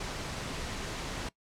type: noise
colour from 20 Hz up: pink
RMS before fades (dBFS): -37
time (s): 0-1.29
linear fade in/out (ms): 5
effects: noise-tail reverb RT60 0.1 s tail -21 dB re dry + low-pass 7000 Hz 12 dB/octave